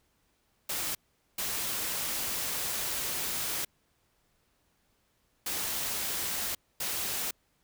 white noise bursts at uneven times, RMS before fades -33 dBFS, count 4, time 0.69-0.95 / 1.38-3.65 / 5.46-6.55 / 6.8-7.31 s, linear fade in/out 5 ms, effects pink hiss -72 dBFS RMS until 7.63 s

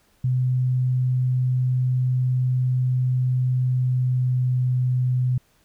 sine tone with pitch glide, 127.1 to 126.29 Hz, C3 to B2, -50 to +39 cents, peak -18 dBFS, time 0.24-5.38 s, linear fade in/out 5 ms, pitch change -11 cents, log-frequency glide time 3.54-4.63 s, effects pink hiss -62 dBFS RMS until 5.64 s

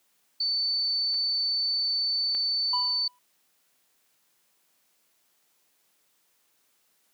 sine tone, 4518 Hz, C#8, 32 cents sharp, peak -24 dBFS, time 0.4-3.08 s, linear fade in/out 5 ms
clicks, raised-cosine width 0.3 ms, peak -32 / -25 dBFS, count 2, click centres 1.143 / 2.349 s
triangle tone with exponential decay, 987.8 Hz, B5, in tune, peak -24 dBFS, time 2.73-3.19 s, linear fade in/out 5 ms, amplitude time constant 100 ms
effects white hiss -69 dBFS RMS until 7.13 s + high-pass 150 Hz 12 dB/octave

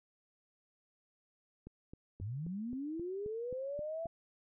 click train, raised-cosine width 3 ms, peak -35 dBFS, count 10, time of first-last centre 1.67-4.057 s, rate 3.77 Hz
sine linear sweep, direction up, 88.1 to 676 Hz, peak -37 dBFS, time 2.21-4.07 s, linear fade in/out 5 ms
effects none

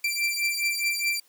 sawtooth beating tone pair, 2349 / 2353.8 Hz, D7 / D7, 0 / +3 cents, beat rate 4.8 Hz, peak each -24 dBFS, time 0.04-1.2 s, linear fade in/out 5 ms, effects white hiss -61 dBFS RMS until 1.28 s + high-pass 300 Hz 12 dB/octave

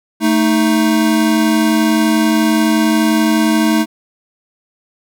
square tone pair together, 221.3 / 312.8 Hz, A3 / D#4, +10 / +9 cents, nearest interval tritone, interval 599 cents, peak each -14 dBFS, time 0.2-3.86 s, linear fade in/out 50 ms, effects none

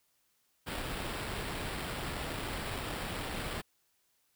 pink noise with sample-and-hold, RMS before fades -38 dBFS, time 0.66-3.62 s, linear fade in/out 20 ms, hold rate 6300 Hz, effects white hiss -74 dBFS RMS until 4.35 s

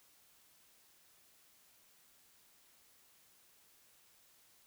silence, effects white hiss -67 dBFS RMS until 4.66 s

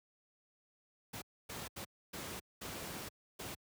pink noise bursts at uneven times, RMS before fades -44 dBFS, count 6, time 1.13-1.22 / 1.49-1.68 / 1.76-1.85 / 2.13-2.4 / 2.61-3.09 / 3.39-3.55 s, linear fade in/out 10 ms, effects high-pass 80 Hz 12 dB/octave

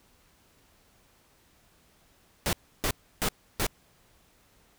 pink noise bursts, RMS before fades -27 dBFS, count 4, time 2.46-3.666 s, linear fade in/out 0 ms, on 69 ms, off 310 ms, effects pink hiss -63 dBFS RMS until 4.78 s

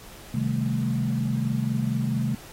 sine chord, A half-diminished seventh, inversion first, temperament equal, 130.81 / 155.56 / 196 / 220 Hz, C3 / Eb3 / G3 / A3, 0 / 0 / 0 / 0 cents, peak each -26 / -31 / -31 / -27 dBFS, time 0.34-2.35 s, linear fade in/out 5 ms, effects pink hiss -46 dBFS RMS until 2.52 s + AAC 48 kbps

